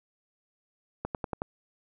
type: accelerating click train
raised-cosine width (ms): 1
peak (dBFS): -17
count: 5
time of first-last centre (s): 1.05-1.419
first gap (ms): 98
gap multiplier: 0.96
effects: none